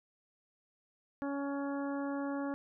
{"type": "harmonic tone", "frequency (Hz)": 280.3, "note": "C#4", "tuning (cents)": 19, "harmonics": [1, 2, 3, 4, 5, 6], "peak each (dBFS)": [-35, -41, -45, -47, -49, -51], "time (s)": [1.22, 2.54], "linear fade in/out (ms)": 0, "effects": []}